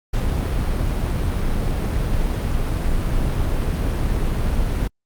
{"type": "noise", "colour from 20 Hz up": "brown", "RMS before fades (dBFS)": -20, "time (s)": [0.13, 4.88], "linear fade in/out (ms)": 10, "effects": ["Opus 48 kbps"]}